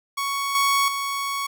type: tone with level steps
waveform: sawtooth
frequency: 1113 Hz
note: C#6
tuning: 7 cents sharp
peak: -20 / -14 / -21 dBFS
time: 0.17-1.47 s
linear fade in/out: 10 ms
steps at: 0.55 / 0.88 s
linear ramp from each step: 2 ms
effects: none